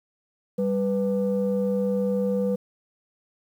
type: tone pair together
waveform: sine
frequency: 196.12 / 493.9 Hz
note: G3 / B4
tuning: +1 / 0 cents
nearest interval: octave + major third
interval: 1599 cents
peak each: -23 dBFS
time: 0.58-2.56 s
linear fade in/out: 10 ms
effects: tanh soft clip ceiling -16 dBFS + 9-bit